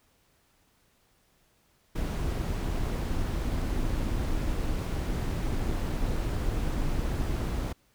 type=noise with amplitude modulation; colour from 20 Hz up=brown; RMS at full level=-27 dBFS; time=1.95-7.73 s; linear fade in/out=10 ms; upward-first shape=sine; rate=289 Hz; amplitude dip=45%; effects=pink hiss -67 dBFS RMS until 7.94 s